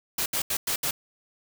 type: noise bursts at uneven times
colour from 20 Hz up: white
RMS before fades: -27 dBFS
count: 5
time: 0.18-0.26 / 0.33-0.42 / 0.5-0.57 / 0.67-0.76 / 0.83-0.91 s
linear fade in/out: 5 ms
effects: none